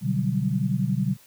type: chord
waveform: sine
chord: G major seventh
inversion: first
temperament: equal with one note detuned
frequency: 125.27 / 146.83 / 185 / 196 Hz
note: B2 / D3 / F#3 / G3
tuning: +25 / 0 / 0 / 0 cents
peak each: -27 dBFS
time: 0.01-1.17 s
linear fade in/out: 50 ms
effects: white hiss -54 dBFS RMS until 1.26 s